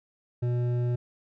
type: tone with hard clipping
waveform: sine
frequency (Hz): 121.8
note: B2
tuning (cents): -24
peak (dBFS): -26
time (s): 0.42-0.96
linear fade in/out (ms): 10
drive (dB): 9
effects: none